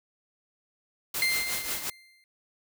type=noise with tremolo; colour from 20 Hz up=white; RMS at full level=-30 dBFS; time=1.14-1.9 s; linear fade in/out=5 ms; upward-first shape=triangle; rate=5.6 Hz; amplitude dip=70%
type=tone with exponential decay; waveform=30% pulse; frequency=2093 Hz; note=C7; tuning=in tune; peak=-19 dBFS; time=1.22-2.24 s; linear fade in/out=1 ms; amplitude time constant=220 ms
effects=none

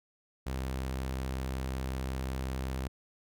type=tone; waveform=sawtooth; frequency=65.41 Hz; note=C2; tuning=in tune; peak=-29 dBFS; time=0.46-2.88 s; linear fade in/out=10 ms; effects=none

